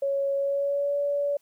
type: tone with pitch glide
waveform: sine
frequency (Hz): 554.4 to 572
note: C#5 to D5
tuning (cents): 0 to -46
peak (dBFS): -23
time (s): 0.02-1.37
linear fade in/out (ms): 5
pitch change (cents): +54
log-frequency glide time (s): 0.35-0.97
effects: white hiss -68 dBFS RMS until 1.41 s + high-pass 100 Hz 12 dB/octave